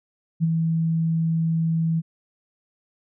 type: tone with ADSR envelope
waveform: sine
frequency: 163.3 Hz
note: E3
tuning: 16 cents flat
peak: -15 dBFS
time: 0.4-2.02 s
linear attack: 36 ms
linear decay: 24 ms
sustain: -4 dB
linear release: 35 ms
effects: none